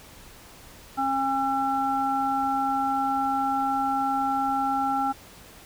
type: harmonic tone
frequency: 270 Hz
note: C#4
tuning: 45 cents flat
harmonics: 1 / 3 / 5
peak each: -30 / -24 / -29 dBFS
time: 0.97-5.13 s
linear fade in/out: 20 ms
effects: pink hiss -48 dBFS RMS until 5.65 s